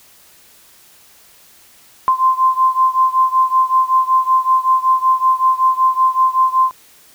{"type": "beating tone pair", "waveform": "sine", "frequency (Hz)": [1040, 1045.3], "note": ["C6", "C6"], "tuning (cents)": [-11, -2], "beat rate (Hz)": 5.3, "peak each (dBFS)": [-13, -15], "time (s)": [2.08, 6.71], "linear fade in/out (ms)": 0, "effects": ["white hiss -47 dBFS RMS until 7.14 s"]}